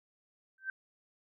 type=tone with exponential growth; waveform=sine; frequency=1554 Hz; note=G6; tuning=16 cents flat; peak=-30 dBFS; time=0.58-0.7 s; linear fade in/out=2 ms; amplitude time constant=26 ms; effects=none